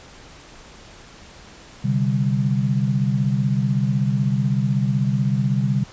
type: chord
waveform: sine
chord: C suspended second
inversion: none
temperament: equal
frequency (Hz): 130.81 / 146.83 / 196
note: C3 / D3 / G3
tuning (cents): 0 / 0 / 0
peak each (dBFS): -20 / -23 / -22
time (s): 1.84-5.84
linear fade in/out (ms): 10
effects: pink hiss -44 dBFS RMS until 5.92 s + resampled to 16000 Hz